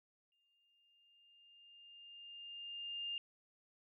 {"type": "tone with exponential growth", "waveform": "sine", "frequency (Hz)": 2809, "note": "F7", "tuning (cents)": 9, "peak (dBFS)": -38, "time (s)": [0.32, 3.18], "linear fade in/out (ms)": 1, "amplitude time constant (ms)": 620, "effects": []}